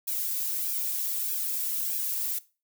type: noise with flanger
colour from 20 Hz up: violet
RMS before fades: -30 dBFS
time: 0.07-2.39 s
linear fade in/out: 10 ms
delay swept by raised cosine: 1.2 to 2.7 ms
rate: 1.6 Hz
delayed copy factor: +0.95
effects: noise-tail reverb RT60 0.3 s tail -18 dB re dry

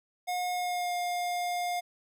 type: tone with pitch glide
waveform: square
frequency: 720 to 708.9 Hz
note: F#5 to F5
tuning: -47 to +26 cents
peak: -30 dBFS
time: 0.27-1.81 s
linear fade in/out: 20 ms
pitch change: -27 cents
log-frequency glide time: 0.54-0.94 s
effects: 12-bit

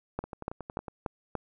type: two click trains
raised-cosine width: 1 ms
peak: -24 / -17 dBFS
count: 8 / 5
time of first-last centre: 0.24-0.882 / 0.19-1.353 s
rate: 10.9 / 3.44 Hz
effects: none

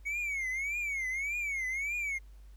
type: tone with vibrato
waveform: triangle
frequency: 2217 Hz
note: C#7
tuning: in tune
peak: -30 dBFS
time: 0.05-2.19 s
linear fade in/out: 20 ms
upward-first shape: triangle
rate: 1.7 Hz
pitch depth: 180 cents each way
effects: added 50 Hz sine -49 dBFS peak until 2.56 s + pink hiss -69 dBFS RMS until 2.56 s

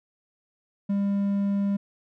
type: tone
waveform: triangle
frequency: 200 Hz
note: G3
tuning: 35 cents sharp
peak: -20 dBFS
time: 0.89-1.77 s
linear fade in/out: 10 ms
effects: none

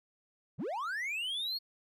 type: linear sweep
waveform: triangle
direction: up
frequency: 95 to 4398 Hz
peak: -32 dBFS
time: 0.58-1.59 s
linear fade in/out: 20 ms
effects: none

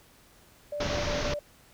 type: tone bursts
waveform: sine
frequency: 587.3 Hz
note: D5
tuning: in tune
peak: -31 dBFS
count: 4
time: 0.72-1.392 s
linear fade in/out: 5 ms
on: 150 ms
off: 24 ms
type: low-pass noise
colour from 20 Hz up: pink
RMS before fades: -31 dBFS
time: 0.8-1.34 s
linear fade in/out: 5 ms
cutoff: 6400 Hz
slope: 96 dB/octave
effects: pink hiss -58 dBFS RMS until 1.73 s

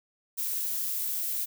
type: noise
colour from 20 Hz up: violet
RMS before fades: -31 dBFS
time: 0.37-1.46 s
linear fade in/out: 20 ms
effects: none

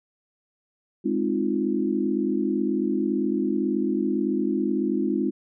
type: chord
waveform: sine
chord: F minor seventh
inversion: first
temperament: equal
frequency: 207.7 / 261.6 / 311.1 / 349.2 Hz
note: Ab3 / C4 / Eb4 / F4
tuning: 0 / 0 / 0 / 0 cents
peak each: -27 dBFS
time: 1.04-5.31 s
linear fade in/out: 20 ms
effects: none

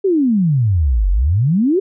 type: exponential two-way sweep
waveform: sine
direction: down then up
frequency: 407.3 to 43.64 to 407.3 Hz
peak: -11 dBFS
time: 0.04-1.8 s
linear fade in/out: 10 ms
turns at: 1.1 s
effects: none

